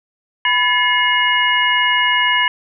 sine tone cluster, 989 / 1725 / 2147 / 2888 Hz, B5 / A6 / C7 / F#7, +2 / -35 / +44 / -43 cents, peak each -18 dBFS, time 0.45-2.48 s, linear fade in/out 2 ms, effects none

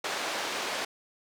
pink band-pass noise, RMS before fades -33 dBFS, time 0.04-0.85 s, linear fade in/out 5 ms, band 500 to 5700 Hz, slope 12 dB/octave, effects none

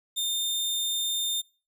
sawtooth tone, 3622 Hz, A7, 49 cents sharp, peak -23 dBFS, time 0.16-1.42 s, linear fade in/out 20 ms, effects noise-tail reverb RT60 0.4 s tail -26 dB re dry

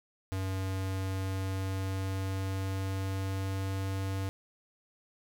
square tone with pitch glide, 95.2 to 96.47 Hz, F#2 to G2, +50 to -27 cents, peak -32 dBFS, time 0.32-4.29 s, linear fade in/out 0 ms, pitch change +23 cents, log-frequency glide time 0.62-3.82 s, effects none

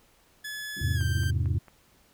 sawtooth tone with pitch glide, 1710 to 1568.1 Hz, A6 to G6, -50 to 0 cents, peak -31 dBFS, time 0.44-1.31 s, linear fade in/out 10 ms, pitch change -150 cents, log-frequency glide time 0.94-1.02 s
white band-pass noise, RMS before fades -43 dBFS, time 0.76-1.58 s, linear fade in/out 10 ms, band 120 to 360 Hz, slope 96 dB/octave
sine chord, E augmented, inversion none, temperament equal with one note detuned, 82.41 / 102.28 / 130.81 Hz, E2 / G#2 / B#2, 0 / -26 / 0 cents, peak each -27 / -28 / -30 dBFS, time 0.81-1.59 s, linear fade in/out 10 ms
click train, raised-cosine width 0.5 ms, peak -34 dBFS, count 4, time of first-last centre 1.01-1.683 s, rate 4.46 Hz
effects pink hiss -62 dBFS RMS until 2.13 s

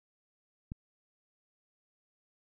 click, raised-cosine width 5 ms, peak -26 dBFS, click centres 0.719 s, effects none

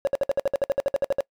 triangle tone bursts, 554.4 Hz, C#5, in tune, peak -15 dBFS, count 15, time 0.05-1.206 s, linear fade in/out 0 ms, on 22 ms, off 59 ms, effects noise-tail reverb RT60 0.1 s tail -25 dB re dry + tanh soft clip ceiling -14 dBFS

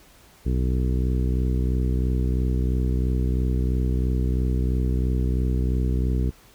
harmonic tone, 63 Hz, B1, 35 cents sharp, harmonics 1 / 2 / 3 / 4 / 5 / 6 / 7, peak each -21 / -27 / -31 / -33 / -35 / -37 / -38 dBFS, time 0.45-6.31 s, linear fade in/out 20 ms, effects pink hiss -53 dBFS RMS until 6.54 s

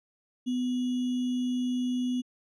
sine tone with sample-and-hold, 249.7 Hz, B3, 19 cents sharp, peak -26 dBFS, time 0.46-2.22 s, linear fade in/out 20 ms, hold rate 3150 Hz, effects low-pass 6000 Hz 12 dB/octave

